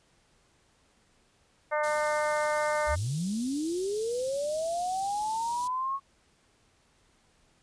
harmonic tone, 301.3 Hz, D4, 44 cents sharp, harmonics 2 / 3 / 4 / 5 / 6 / 7, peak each -28 / -32 / -34 / -36 / -38 / -39 dBFS, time 1.71-2.96 s, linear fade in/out 20 ms
white band-stop noise, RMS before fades -41 dBFS, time 1.83-5.68 s, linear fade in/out 10 ms, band 420 to 3600 Hz, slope 24 dB/octave
sine linear sweep, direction up, 52.5 to 1108 Hz, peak -28 dBFS, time 2.86-6 s, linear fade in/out 50 ms
effects pink hiss -66 dBFS RMS until 7.62 s + resampled to 22050 Hz

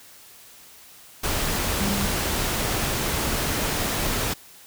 sine tone in noise, 199 Hz, G3, 26 cents sharp, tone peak -25 dBFS, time 1.8-2.06 s, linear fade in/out 10 ms, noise pink, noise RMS -25 dBFS, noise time 1.23-4.34 s, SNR -3 dB, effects white hiss -48 dBFS RMS until 4.66 s

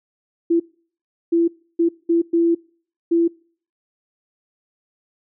sine tone bursts at uneven times, 336.6 Hz, E4, 36 cents sharp, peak -13 dBFS, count 6, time 0.5-0.6 / 1.32-1.48 / 1.79-1.89 / 2.09-2.22 / 2.33-2.55 / 3.11-3.28 s, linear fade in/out 10 ms, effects noise-tail reverb RT60 0.5 s tail -25 dB re dry

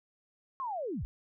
sine linear sweep, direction down, 1100 to 32.24 Hz, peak -33 dBFS, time 0.6-1.05 s, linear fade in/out 0 ms, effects none

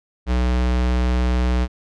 square tone, 61.74 Hz, B1, in tune, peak -17 dBFS, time 0.26-1.68 s, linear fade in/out 50 ms, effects low-pass 5000 Hz 12 dB/octave

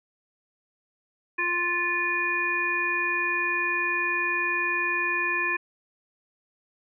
harmonic tone, 350 Hz, F4, 4 cents sharp, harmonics 1 / 3 / 5 / 7, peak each -35 / -31 / -27 / -27 dBFS, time 1.38-5.57 s, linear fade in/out 10 ms, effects none

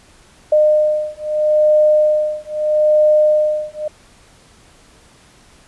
sine beating tone pair, 608 / 608.78 Hz, D#5 / D#5, -40 / -38 cents, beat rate 0.78 Hz, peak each -14 dBFS, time 0.52-3.88 s, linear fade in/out 5 ms, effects pink hiss -48 dBFS RMS until 5.67 s + resampled to 24000 Hz

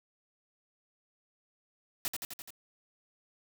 white noise with echo, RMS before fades -33 dBFS, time 2.05-2.08 s, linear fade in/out 0 ms, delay 85 ms, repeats 5, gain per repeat -3 dB, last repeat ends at 2.505 s, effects none

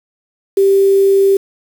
sine tone with quantisation, 392 Hz, G4, in tune, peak -7 dBFS, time 0.57-1.37 s, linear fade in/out 5 ms, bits 5, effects none

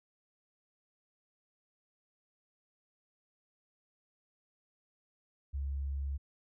sine tone, 69.3 Hz, C#2, in tune, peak -33 dBFS, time 5.53-6.18 s, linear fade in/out 20 ms, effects none

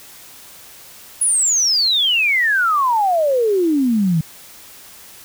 sine exponential sweep, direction down, 10548 to 154.4 Hz, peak -13 dBFS, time 1.21-4.21 s, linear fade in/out 5 ms, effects white hiss -41 dBFS RMS until 5.24 s

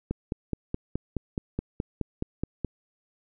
click train, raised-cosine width 3 ms, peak -15 dBFS, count 13, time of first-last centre 0.11-2.647 s, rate 4.73 Hz, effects none

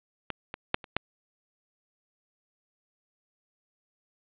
clicks, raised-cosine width 0.3 ms, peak -15 / -19 / -6 / -27 / -8 dBFS, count 5, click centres 0.303 / 0.541 / 0.744 / 0.842 / 0.966 s, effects resampled to 8000 Hz + 8-bit

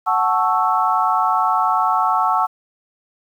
sine chord, F# minor seventh, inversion none, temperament equal, 740 / 880 / 1108.7 / 1318.5 Hz, F#5 / A5 / C#6 / E6, 0 / 0 / 0 / 0 cents, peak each -20 dBFS, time 0.06-2.47 s, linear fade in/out 20 ms, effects 8-bit

